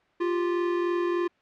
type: tone pair together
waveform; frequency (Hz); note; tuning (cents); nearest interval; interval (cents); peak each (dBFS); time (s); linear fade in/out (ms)
square; 348.7 / 392; F4 / G4; -3 / 0; major second; 203; -25 / -34; 0.2-1.28; 10
effects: white hiss -64 dBFS RMS until 1.41 s + low-pass 2000 Hz 12 dB/octave